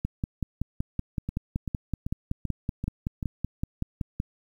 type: two click trains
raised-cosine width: 5 ms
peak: -18 / -15 dBFS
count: 6 / 23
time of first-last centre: 1.29-3.228 / 0.05-4.201 s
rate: 2.58 / 5.3 Hz
effects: 9-bit